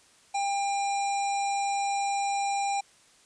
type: harmonic tone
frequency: 799 Hz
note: G5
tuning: 33 cents sharp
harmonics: 1 / 3 / 5 / 7 / 9 / 10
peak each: -26 / -37 / -42 / -44 / -41 / -44 dBFS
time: 0.34-2.81 s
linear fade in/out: 10 ms
effects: white hiss -59 dBFS RMS until 3.25 s + resampled to 22050 Hz